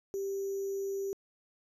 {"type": "tone with sample-and-hold", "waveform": "sine", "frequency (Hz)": 392, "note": "G4", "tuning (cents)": 0, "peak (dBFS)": -32, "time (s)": [0.14, 1.13], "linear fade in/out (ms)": 0, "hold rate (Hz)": 6300, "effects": ["resampled to 32000 Hz"]}